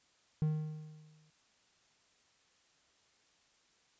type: tone with exponential decay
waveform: triangle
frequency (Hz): 154.3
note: D#3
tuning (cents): -14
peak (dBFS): -25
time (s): 0.42-1.3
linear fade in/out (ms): 0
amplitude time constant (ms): 190
effects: white hiss -70 dBFS RMS until 3.99 s + resampled to 16000 Hz